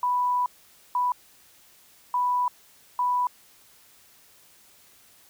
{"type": "tone bursts at uneven times", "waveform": "sine", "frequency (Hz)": 988, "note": "B5", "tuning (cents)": 0, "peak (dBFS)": -21, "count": 4, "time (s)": [[0.03, 0.46], [0.95, 1.12], [2.14, 2.48], [2.99, 3.27]], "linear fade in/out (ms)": 2, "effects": ["white hiss -56 dBFS RMS until 5.29 s"]}